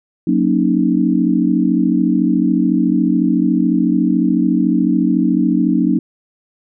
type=chord; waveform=sine; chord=D# minor seventh; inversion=first; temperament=equal with one note detuned; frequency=183.3 / 233.1 / 277.2 / 311.1 Hz; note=F#3 / A#3 / C#4 / D#4; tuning=-16 / 0 / 0 / 0 cents; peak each=-17 dBFS; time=0.27-5.99 s; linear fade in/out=5 ms; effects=none